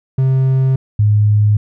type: tone pair in turn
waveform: triangle / sine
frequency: 132.2 / 104.93 Hz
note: C3 / G#2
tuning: +18 / +18 cents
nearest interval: major third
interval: 400 cents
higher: first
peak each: -8 dBFS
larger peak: neither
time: 0.18-0.76 / 0.99-1.57 s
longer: neither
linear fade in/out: 5 ms
effects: none